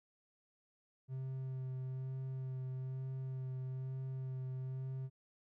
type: tone with vibrato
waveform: triangle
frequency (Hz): 130.81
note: C3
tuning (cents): 0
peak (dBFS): -37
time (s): 1.08-5.1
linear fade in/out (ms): 50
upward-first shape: sine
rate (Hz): 1.1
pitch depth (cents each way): 15
effects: none